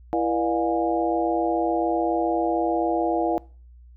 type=tone cluster; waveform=sine; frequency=333.4 / 480.8 / 602 / 709 / 825 Hz; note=E4 / B4 / D5 / F5 / G#5; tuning=+20 / -46 / +43 / +26 / -12 cents; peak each=-24 / -29 / -29 / -25 / -30 dBFS; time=0.13-3.38 s; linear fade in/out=0 ms; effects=noise-tail reverb RT60 0.4 s tail -23 dB re dry + added 60 Hz sine -45 dBFS peak until 3.96 s